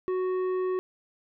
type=tone with tanh clipping; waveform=triangle; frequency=370 Hz; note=F#4; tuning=in tune; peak=-27 dBFS; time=0.08-0.79 s; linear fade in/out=0 ms; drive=13 dB; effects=none